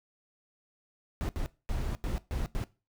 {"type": "noise bursts at uneven times", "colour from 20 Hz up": "brown", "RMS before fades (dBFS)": -32, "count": 6, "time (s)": [[1.21, 1.29], [1.36, 1.46], [1.69, 1.95], [2.04, 2.18], [2.31, 2.46], [2.55, 2.64]], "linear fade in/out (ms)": 0, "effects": ["noise-tail reverb RT60 0.3 s tail -19 dB re dry"]}